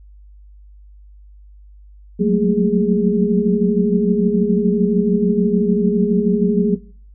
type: tone cluster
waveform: sine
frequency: 182 / 188.8 / 214.8 / 227.3 / 412.9 Hz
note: F#3 / F#3 / A3 / A#3 / G#4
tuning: -28 / +35 / -41 / -43 / -10 cents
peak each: -19 dBFS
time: 2.19-6.76 s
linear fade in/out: 20 ms
effects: noise-tail reverb RT60 0.5 s tail -19 dB re dry + added 50 Hz sine -40 dBFS peak until 7.14 s